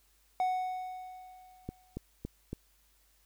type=tone with exponential decay; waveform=triangle; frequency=740 Hz; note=F#5; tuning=in tune; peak=-24 dBFS; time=0.4-1.97 s; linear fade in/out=1 ms; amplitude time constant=340 ms
type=click train; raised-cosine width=3 ms; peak=-24 dBFS; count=4; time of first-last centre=1.69-2.53 s; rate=3.57 Hz
effects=added 50 Hz sine -69 dBFS peak until 3.25 s + white hiss -69 dBFS RMS until 3.25 s